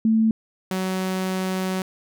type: tone pair in turn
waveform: sine / sawtooth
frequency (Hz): 221.8 / 187.27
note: A3 / F#3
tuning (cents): +14 / +21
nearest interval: minor third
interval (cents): 293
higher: first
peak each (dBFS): -15 / -19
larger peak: first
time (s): 0.05-0.31 / 0.71-1.82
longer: second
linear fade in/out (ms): 2
effects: none